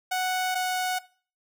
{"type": "tone pair in turn", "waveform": "sawtooth", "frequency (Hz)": [740, 737.3], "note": ["F#5", "F#5"], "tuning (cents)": [0, -6], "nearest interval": "unison", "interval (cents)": 6, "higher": "first", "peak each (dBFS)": -21, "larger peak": "neither", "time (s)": [[0.11, 0.55], [0.55, 0.99]], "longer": "neither", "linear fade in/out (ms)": 10, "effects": ["noise-tail reverb RT60 0.4 s tail -19 dB re dry"]}